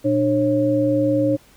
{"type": "tone cluster", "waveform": "sine", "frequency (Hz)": [119.2, 299.5, 544], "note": ["A#2", "D4", "C#5"], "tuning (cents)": [39, 34, -33], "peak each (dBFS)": [-25, -18, -19], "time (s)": [0.04, 1.37], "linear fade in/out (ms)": 20, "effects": ["pink hiss -52 dBFS RMS until 1.56 s"]}